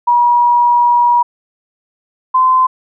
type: tone pair in turn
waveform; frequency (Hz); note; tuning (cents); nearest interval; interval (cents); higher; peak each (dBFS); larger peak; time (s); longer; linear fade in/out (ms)
sine; 961 / 1030; B5 / C6; -48 / -28; minor second; 120; second; -7; neither; 0.07-1.23 / 2.34-2.67; first; 10
effects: none